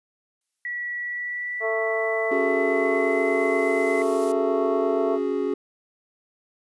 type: noise with exponential growth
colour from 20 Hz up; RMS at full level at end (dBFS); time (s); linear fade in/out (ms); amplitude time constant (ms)
blue; -38; 0.41-4.32; 2; 850
type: tone with pitch glide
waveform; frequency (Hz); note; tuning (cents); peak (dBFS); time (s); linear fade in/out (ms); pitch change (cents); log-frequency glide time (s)
sine; 1939 to 2040; B6 to C7; -32 to -44; -27; 0.65-4.02; 2; +88; 0.98-3.24
type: harmonic tone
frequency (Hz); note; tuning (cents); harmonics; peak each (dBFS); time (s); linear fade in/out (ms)
222.1; A3; +16; 2 / 3 / 4 / 5 / 6; -26 / -26 / -39 / -33 / -42; 1.6-5.19; 50
type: chord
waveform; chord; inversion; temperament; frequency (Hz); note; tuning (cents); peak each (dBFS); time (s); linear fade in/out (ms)
triangle; C# suspended fourth; none; just; 277.2 / 369.6 / 415.8; C#4 / F#4 / G#4; 0 / -2 / +2; -26 / -25 / -24; 2.31-5.54; 5
effects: resampled to 24000 Hz